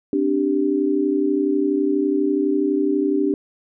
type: chord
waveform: sine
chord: C suspended second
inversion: none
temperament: equal with one note detuned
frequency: 261.6 / 293.7 / 390.6 Hz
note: C4 / D4 / G4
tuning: 0 / 0 / -6 cents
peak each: -25 / -19 / -21 dBFS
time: 0.13-3.34 s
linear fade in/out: 2 ms
effects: none